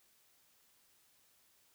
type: silence
effects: white hiss -70 dBFS RMS until 1.74 s